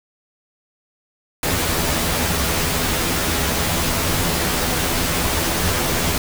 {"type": "noise with comb filter", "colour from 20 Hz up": "pink", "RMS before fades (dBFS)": -20, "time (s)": [1.43, 6.18], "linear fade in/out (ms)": 2, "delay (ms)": 12, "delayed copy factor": 0.65, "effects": []}